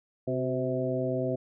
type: harmonic tone with a mistuned harmonic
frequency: 129.3 Hz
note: C3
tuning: 20 cents flat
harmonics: 1 / 2 / 3 / 4 / 5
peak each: -33 / -33 / -33 / -33 / -33 dBFS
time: 0.27-1.36 s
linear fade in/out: 10 ms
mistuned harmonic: 3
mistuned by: -48 cents
effects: none